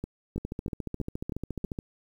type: two click trains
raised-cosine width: 3 ms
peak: -20 / -20 dBFS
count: 6 / 21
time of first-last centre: 0.04-1.643 / 0.38-1.788 s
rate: 3.12 / 14.2 Hz
effects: 9-bit